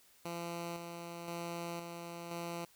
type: tone with tremolo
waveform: 10% pulse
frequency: 170.6 Hz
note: F3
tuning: 40 cents flat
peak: -31 dBFS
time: 0.25-2.65 s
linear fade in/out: 5 ms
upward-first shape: square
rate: 0.97 Hz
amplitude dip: 40%
effects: white hiss -65 dBFS RMS until 2.75 s